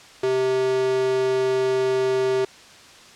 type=tone with high-pass filter; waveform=square; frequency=130 Hz; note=C3; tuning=11 cents flat; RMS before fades=-21 dBFS; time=0.23-2.45 s; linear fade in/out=5 ms; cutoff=370 Hz; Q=3.4; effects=white hiss -46 dBFS RMS until 3.15 s + low-pass 6000 Hz 12 dB/octave